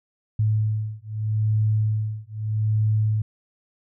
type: beating tone pair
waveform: sine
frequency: 107.5 / 108.3 Hz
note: A2 / A2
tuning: -40 / -27 cents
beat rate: 0.8 Hz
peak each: -23 dBFS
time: 0.39-3.22 s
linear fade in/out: 5 ms
effects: none